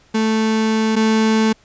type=tone pair in turn; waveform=35% pulse; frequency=220 / 220 Hz; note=A3 / A3; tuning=0 / 0 cents; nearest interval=unison; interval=0 cents; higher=neither; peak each=-13 / -11 dBFS; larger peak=second; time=0.14-0.96 / 0.96-1.53 s; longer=first; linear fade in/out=10 ms; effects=pink hiss -53 dBFS RMS until 1.64 s + resampled to 16000 Hz